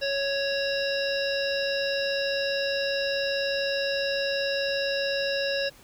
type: harmonic tone with a mistuned harmonic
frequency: 554.4 Hz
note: C#5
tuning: in tune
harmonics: 1 / 3 / 5 / 7 / 9 / 10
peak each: -27 / -32 / -34 / -35 / -37 / -37 dBFS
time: 0.01-5.7 s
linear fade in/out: 20 ms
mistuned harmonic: 10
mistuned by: -51 cents
effects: pink hiss -53 dBFS RMS until 5.83 s